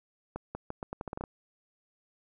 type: accelerating click train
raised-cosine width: 1 ms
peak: -22 dBFS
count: 11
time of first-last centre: 0.36-1.238 s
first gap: 190 ms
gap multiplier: 0.81
effects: none